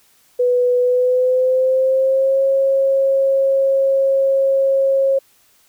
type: tone with pitch glide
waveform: sine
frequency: 493.9 to 541.7 Hz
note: B4 to C#5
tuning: 0 to -40 cents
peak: -12 dBFS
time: 0.39-5.19 s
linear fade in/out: 10 ms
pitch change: +160 cents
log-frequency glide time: 0.78-2.42 s
effects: white hiss -55 dBFS RMS until 5.68 s